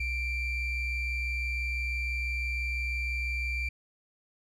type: ring-modulated tone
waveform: triangle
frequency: 1147 Hz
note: D6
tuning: 41 cents flat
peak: -24 dBFS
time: 0-3.69 s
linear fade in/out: 5 ms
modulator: 1210 Hz
effects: none